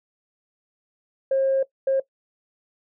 sine tone bursts at uneven times, 537 Hz, C5, 45 cents sharp, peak -16 dBFS, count 2, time 1.31-1.63 / 1.87-2 s, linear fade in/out 5 ms, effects noise-tail reverb RT60 0.1 s tail -19 dB re dry + tanh soft clip ceiling -14 dBFS

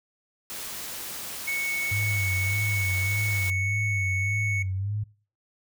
white noise, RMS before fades -36 dBFS, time 0.5-3.5 s, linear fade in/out 0 ms
triangle tone, 2214 Hz, C#7, 3 cents flat, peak -24 dBFS, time 1.47-4.63 s, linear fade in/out 10 ms
sine tone with vibrato, 99.7 Hz, G2, 30 cents sharp, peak -26 dBFS, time 1.91-5.04 s, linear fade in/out 10 ms, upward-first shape sine, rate 1.7 Hz, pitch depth 100 cents each way
effects noise-tail reverb RT60 0.4 s tail -22 dB re dry

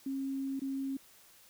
sine tone with dropouts, 270.6 Hz, C#4, 42 cents flat, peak -33 dBFS, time 0.06-0.97 s, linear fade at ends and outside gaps 5 ms, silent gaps 0.596-0.617 s, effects white hiss -60 dBFS RMS until 1.49 s

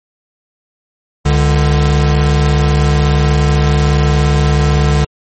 square tone pair together, 69.29 / 146.83 Hz, C#2 / D3, 0 / 0 cents, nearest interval octave + minor second, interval 1300 cents, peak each -12 dBFS, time 1.25-5.05 s, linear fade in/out 10 ms, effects MP3 32 kbps

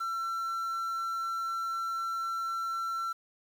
triangle tone with quantisation, 1348 Hz, E6, 38 cents sharp, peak -29 dBFS, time 0-3.13 s, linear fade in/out 10 ms, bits 9, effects none

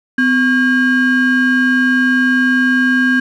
triangle ring-modulated tone, 680 Hz, F5, 46 cents flat, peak -5 dBFS, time 0.18-3.2 s, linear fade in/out 5 ms, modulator 935 Hz, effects none

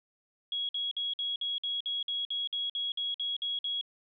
sine tone bursts, 3322 Hz, G#7, in tune, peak -30 dBFS, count 15, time 0.52-3.812 s, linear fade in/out 2 ms, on 170 ms, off 53 ms, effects none

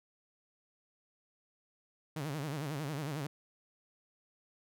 sawtooth tone with vibrato, 146.83 Hz, D3, in tune, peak -32 dBFS, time 2.16-3.27 s, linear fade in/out 5 ms, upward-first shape sine, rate 11 Hz, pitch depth 150 cents each way, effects none

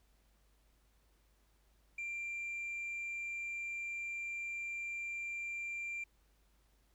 sine tone with tanh clipping, 2371 Hz, D7, 16 cents sharp, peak -39 dBFS, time 1.98-6.04 s, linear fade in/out 5 ms, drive 1 dB, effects added 51 Hz sine -69 dBFS peak until 6.94 s + pink hiss -75 dBFS RMS until 6.94 s

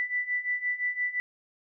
sine beating tone pair, 1975.5 / 1981.3 Hz, B6 / B6, 0 / +5 cents, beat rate 5.8 Hz, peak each -32 / -29 dBFS, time 0-1.2 s, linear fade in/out 0 ms, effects none

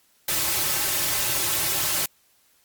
white noise with comb filter, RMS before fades -24 dBFS, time 0.28-2.06 s, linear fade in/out 5 ms, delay 4.2 ms, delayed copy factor -0.75, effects white hiss -62 dBFS RMS until 2.64 s + Opus 48 kbps

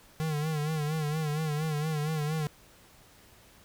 square tone with vibrato, 153.3 Hz, D#3, 25 cents flat, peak -29 dBFS, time 0.2-2.47 s, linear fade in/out 0 ms, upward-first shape sine, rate 4.3 Hz, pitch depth 73 cents each way, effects pink hiss -57 dBFS RMS until 3.64 s

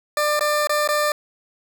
20% pulse tone with dropouts, 596 Hz, D5, 25 cents sharp, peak -13 dBFS, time 0.17-1.12 s, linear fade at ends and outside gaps 2 ms, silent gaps 0.394-0.408 / 0.672-0.694 / 0.876-0.888 s, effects none

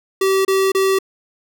square tone bursts, 385.1 Hz, G4, 31 cents flat, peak -14 dBFS, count 3, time 0.21-0.988 s, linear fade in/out 5 ms, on 240 ms, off 29 ms, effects none

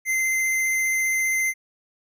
square tone with vibrato, 2074 Hz, C7, 16 cents flat, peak -21 dBFS, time 0.05-1.54 s, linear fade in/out 50 ms, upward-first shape triangle, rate 15 Hz, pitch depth 8 cents each way, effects none

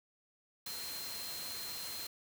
sine tone in noise, 4161 Hz, C8, 10 cents flat, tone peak -44 dBFS, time 0.66-2.07 s, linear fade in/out 5 ms, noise white, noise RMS -44 dBFS, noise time 0.66-2.07 s, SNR -3 dB, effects none

